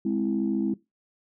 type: chord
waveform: sine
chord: Ab augmented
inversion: none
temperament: equal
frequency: 207.7 / 261.6 / 329.6 Hz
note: Ab3 / C4 / E4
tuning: 0 / 0 / 0 cents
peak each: -26 / -28 / -27 dBFS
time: 0.05-0.74 s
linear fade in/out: 5 ms
effects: noise-tail reverb RT60 0.2 s tail -19 dB re dry + tanh soft clip ceiling -15 dBFS